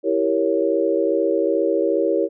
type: chord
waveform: sine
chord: E diminished seventh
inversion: none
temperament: equal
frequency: 329.6 / 392 / 466.2 / 554.4 Hz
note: E4 / G4 / Bb4 / Db5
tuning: 0 / 0 / 0 / 0 cents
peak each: -22 dBFS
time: 0.03-2.29 s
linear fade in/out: 50 ms
effects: none